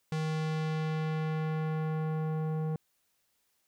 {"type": "tone with low-pass filter sweep", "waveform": "square", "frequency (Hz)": 157, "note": "D#3", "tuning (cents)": 16, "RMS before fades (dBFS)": -32, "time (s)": [0.12, 2.76], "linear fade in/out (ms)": 2, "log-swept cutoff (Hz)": [6900, 730], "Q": 0.74, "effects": ["white hiss -75 dBFS RMS until 3.67 s"]}